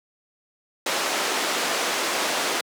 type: band-pass noise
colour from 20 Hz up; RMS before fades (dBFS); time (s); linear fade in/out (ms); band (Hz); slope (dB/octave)
pink; -25; 0.86-2.61; 5; 400 to 7900; 12
effects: high-pass 200 Hz 12 dB/octave